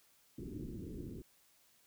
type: low-pass noise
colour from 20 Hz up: white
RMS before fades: -45 dBFS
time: 0.38-1.22 s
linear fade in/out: 5 ms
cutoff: 380 Hz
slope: 48 dB/octave
effects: white hiss -69 dBFS RMS until 1.86 s